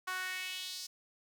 sawtooth tone with high-pass filter sweep, 370 Hz, F#4, in tune, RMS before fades -40 dBFS, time 0.07-0.87 s, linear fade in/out 10 ms, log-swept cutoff 1200 to 5300 Hz, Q 2.7, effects none

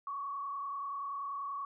sine tone with frequency modulation, 1120 Hz, C#6, 18 cents sharp, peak -36 dBFS, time 0.07-1.65 s, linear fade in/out 2 ms, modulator 30.4 Hz, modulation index 0.93, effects none

